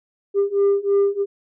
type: beating tone pair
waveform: sine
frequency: 398 / 401.1 Hz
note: G4 / G4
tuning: +26 / +40 cents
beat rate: 3.1 Hz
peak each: -17 / -16 dBFS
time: 0.34-1.26 s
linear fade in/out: 50 ms
effects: tanh soft clip ceiling -12 dBFS